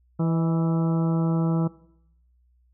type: harmonic tone with a mistuned harmonic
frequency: 164.81 Hz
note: E3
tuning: in tune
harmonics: 1 / 2 / 3 / 4 / 5 / 6 / 7 / 8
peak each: -21 / -29 / -34 / -38 / -40 / -42 / -44 / -41 dBFS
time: 0.19-1.68 s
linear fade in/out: 10 ms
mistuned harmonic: 4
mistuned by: -49 cents
effects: noise-tail reverb RT60 0.8 s tail -20 dB re dry + added 61 Hz sine -59 dBFS peak until 2.73 s